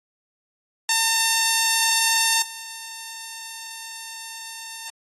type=tone with level steps; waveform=5% pulse; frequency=904 Hz; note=A5; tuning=47 cents sharp; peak=-6 / -22 dBFS; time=0.89-4.9 s; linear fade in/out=2 ms; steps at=2.41 s; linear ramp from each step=20 ms; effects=AAC 32 kbps